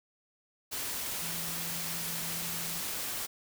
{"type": "tone in noise", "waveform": "sine", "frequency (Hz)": 168, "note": "E3", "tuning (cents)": 33, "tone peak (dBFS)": -44, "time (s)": [1.21, 2.81], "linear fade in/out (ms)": 20, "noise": "white", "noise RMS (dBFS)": -36, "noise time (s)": [0.71, 3.27], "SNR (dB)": -11, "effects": []}